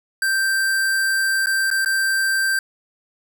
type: tone with dropouts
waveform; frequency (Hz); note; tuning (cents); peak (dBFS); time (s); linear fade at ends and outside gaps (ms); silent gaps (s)
square; 1568; G6; 0; -18; 0.22-2.59; 2; 1.46-1.469 / 1.703-1.712 / 1.848-1.859
effects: none